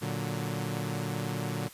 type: chord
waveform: sawtooth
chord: Bb augmented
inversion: none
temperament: equal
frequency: 116.54 / 146.83 / 185 Hz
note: Bb2 / D3 / F#3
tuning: 0 / 0 / 0 cents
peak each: -31 / -31 / -33 dBFS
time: 0.01-1.69 s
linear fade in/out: 20 ms
effects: white hiss -51 dBFS RMS until 1.73 s + resampled to 32000 Hz